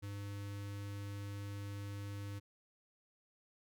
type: tone with notch filter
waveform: square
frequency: 100.8 Hz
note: G2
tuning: 49 cents sharp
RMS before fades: -44 dBFS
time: 0.02-2.4 s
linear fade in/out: 20 ms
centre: 730 Hz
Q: 1.8
effects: none